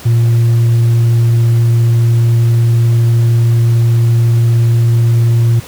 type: tone with tanh clipping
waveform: sine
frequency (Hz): 116.54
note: A#2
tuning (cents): 0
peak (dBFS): -7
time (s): 0.05-5.6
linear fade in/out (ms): 10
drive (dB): 2
effects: pink hiss -32 dBFS RMS until 5.67 s + high-pass 60 Hz 12 dB/octave